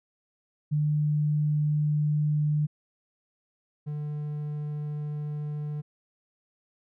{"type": "tone pair in turn", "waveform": ["sine", "triangle"], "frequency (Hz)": [149.8, 148.85], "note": ["D3", "D3"], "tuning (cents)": [35, 24], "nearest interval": "unison", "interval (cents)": 11, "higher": "first", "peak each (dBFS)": [-22, -28], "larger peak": "first", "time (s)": [[0.71, 2.67], [3.86, 5.82]], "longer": "neither", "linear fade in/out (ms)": 20, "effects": []}